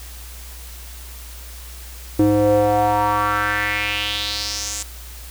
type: tone with band-pass filter sweep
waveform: square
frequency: 103.83 Hz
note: G#2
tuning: in tune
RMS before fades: -19 dBFS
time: 2.19-4.83 s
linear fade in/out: 5 ms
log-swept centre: 350 to 7600 Hz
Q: 3.6
effects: added 60 Hz sine -35 dBFS peak until 5.3 s + white hiss -40 dBFS RMS until 5.3 s